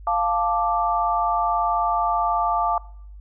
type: chord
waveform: sine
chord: D minor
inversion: first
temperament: equal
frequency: 698.5 / 880 / 1174.7 Hz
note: F5 / A5 / D6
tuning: 0 / 0 / 0 cents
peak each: -23 dBFS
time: 0.07-2.78 s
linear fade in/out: 2 ms
effects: noise-tail reverb RT60 0.7 s tail -23 dB re dry + added 50 Hz sine -38 dBFS peak until 3.2 s